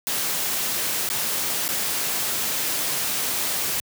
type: noise with dropouts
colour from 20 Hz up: white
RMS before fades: -25 dBFS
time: 0.07-3.8 s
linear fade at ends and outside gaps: 0 ms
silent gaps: 1.09-1.1 / 1.68-1.689 s
effects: high-pass 100 Hz 12 dB/octave